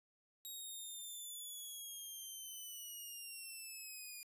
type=linear sweep; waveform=5% pulse; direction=down; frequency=3800 to 2427 Hz; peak=-39 dBFS; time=0.45-4.23 s; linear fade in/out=0 ms; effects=resampled to 32000 Hz